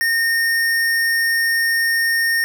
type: tone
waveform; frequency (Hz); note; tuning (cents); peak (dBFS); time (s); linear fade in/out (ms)
square; 1836; A#6; -27; -16; 0.01-2.44; 0
effects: none